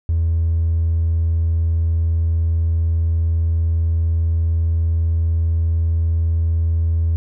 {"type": "tone with hard clipping", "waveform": "sine", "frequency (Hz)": 82.41, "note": "E2", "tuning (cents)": 0, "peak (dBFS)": -15, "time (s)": [0.09, 7.16], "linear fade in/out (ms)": 0, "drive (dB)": 1, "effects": []}